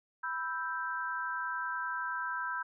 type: chord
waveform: sine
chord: E minor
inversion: second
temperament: equal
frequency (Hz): 987.8 / 1318.5 / 1568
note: B5 / E6 / G6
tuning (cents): 0 / 0 / 0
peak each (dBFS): -38 / -39 / -36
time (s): 0.23-2.63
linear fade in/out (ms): 10
effects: none